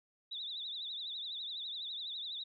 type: tone with vibrato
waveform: sine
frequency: 3700 Hz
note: A#7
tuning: 14 cents flat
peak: -39 dBFS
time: 0.31-2.44 s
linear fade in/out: 10 ms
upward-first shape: triangle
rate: 12 Hz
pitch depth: 140 cents each way
effects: none